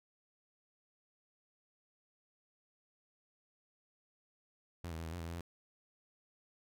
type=tone with pitch steps; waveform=sawtooth; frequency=86.5 / 80.5 / 82.8 / 80.5 / 88.2 / 82.2 / 84.2 / 85.8 Hz; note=F2 / E2 / E2 / E2 / F2 / E2 / E2 / F2; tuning=-16 / -41 / +8 / -41 / +18 / -4 / +37 / -30 cents; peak=-37 dBFS; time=4.84-5.408 s; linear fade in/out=0 ms; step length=71 ms; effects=none